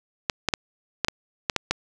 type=clicks; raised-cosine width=0.2 ms; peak=-4 dBFS; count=8; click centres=0.298 / 0.487 / 0.538 / 1.047 / 1.084 / 1.498 / 1.563 / 1.71 s; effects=none